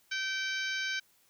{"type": "harmonic tone", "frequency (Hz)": 773, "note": "G5", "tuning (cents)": -24, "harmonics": [2, 3, 4, 5, 6, 7, 8], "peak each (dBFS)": [-34, -38, -40, -42, -44, -45, -46], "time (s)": [0.11, 1], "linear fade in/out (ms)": 10, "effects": ["white hiss -67 dBFS RMS until 1.29 s"]}